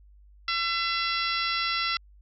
harmonic tone, 675 Hz, E5, 41 cents sharp, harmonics 2 / 3 / 4 / 5 / 6 / 7 / 8, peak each -30 / -32 / -33 / -34 / -35 / -35 / -36 dBFS, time 0.48-1.97 s, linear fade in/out 2 ms, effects added 50 Hz sine -51 dBFS peak until 2.21 s

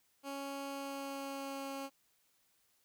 15% pulse tone with pitch glide, 277.2 to 273.7 Hz, C#4 to C#4, 0 to -22 cents, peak -34 dBFS, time 0.23-1.9 s, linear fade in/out 50 ms, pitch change -22 cents, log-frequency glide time 0.67-1.7 s, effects white hiss -74 dBFS RMS until 2.84 s

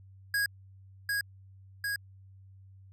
square tone with echo, 1646 Hz, G#6, 16 cents flat, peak -27 dBFS, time 0.34-0.46 s, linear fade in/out 2 ms, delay 750 ms, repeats 2, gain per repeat -2 dB, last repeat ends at 1.96 s, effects added 96 Hz sine -51 dBFS peak until 2.92 s

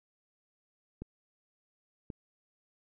clicks, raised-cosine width 3 ms, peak -27 dBFS, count 2, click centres 1.02 / 2.102 s, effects none

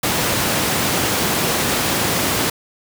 pink high-pass noise, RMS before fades -19 dBFS, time 0.03-2.5 s, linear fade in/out 5 ms, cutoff 120 Hz, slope 12 dB/octave, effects none

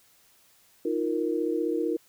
sine chord, Eb suspended second, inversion none, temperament equal with one note detuned, 313.8 / 349.2 / 466.2 Hz, Eb4 / F4 / Bb4, +15 / 0 / 0 cents, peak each -29 dBFS, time 0.85-1.97 s, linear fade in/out 5 ms, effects white hiss -61 dBFS RMS until 2.08 s

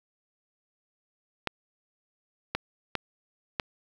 clicks, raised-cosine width 0.3 ms, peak -11 dBFS, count 4, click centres 1.473 / 2.55 / 2.953 / 3.598 s, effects 7-bit

